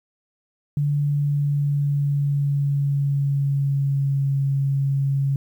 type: tone with pitch glide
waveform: sine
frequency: 145 to 137.97 Hz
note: D3 to C#3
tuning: -22 to -8 cents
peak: -18 dBFS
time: 0.77-5.36 s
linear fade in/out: 2 ms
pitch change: -86 cents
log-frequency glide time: 0.98-4.37 s
effects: 9-bit